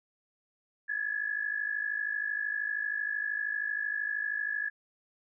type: tone pair together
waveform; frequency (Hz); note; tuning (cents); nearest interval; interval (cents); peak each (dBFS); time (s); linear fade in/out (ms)
sine; 1670.1 / 1723; G#6 / A6; +9 / -37; minor second; 54; -33 / -33; 0.88-4.7; 20
effects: none